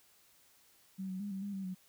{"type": "tone with pitch steps", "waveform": "sine", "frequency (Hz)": [191, 186.9, 203.8, 192.4, 202, 193.2, 185.1], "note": ["G3", "F#3", "G#3", "G3", "G#3", "G3", "F#3"], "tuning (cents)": [-45, 18, -32, -32, -48, -25, 1], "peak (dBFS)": -37, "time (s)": [0.98, 1.75], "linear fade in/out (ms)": 20, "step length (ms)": 110, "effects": ["white hiss -66 dBFS RMS until 1.88 s"]}